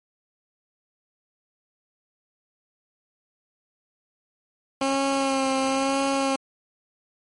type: tone with vibrato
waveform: 15% pulse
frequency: 270 Hz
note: C#4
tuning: 45 cents flat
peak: -15 dBFS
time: 4.81-6.36 s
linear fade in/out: 5 ms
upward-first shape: sine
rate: 1 Hz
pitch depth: 25 cents each way
effects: MP3 48 kbps